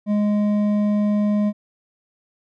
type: tone with hard clipping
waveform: sine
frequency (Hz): 207.8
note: G#3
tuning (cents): +1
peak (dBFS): -18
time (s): 0.06-1.53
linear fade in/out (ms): 50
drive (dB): 7
effects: none